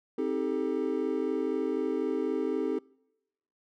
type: chord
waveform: triangle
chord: A half-diminished seventh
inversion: first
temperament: just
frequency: 264 / 316.8 / 396 / 440 Hz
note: C4 / Eb4 / G4 / A4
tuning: +16 / +31 / +18 / 0 cents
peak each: -31 dBFS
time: 0.18-2.79 s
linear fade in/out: 5 ms
effects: noise-tail reverb RT60 0.9 s tail -26 dB re dry